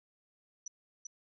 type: tone with echo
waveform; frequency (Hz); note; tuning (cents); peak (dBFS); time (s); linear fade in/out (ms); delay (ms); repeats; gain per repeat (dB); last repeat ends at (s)
sine; 5930; F#8; +3; -39; 0.66-0.68; 5; 390; 1; -2; 1.07
effects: none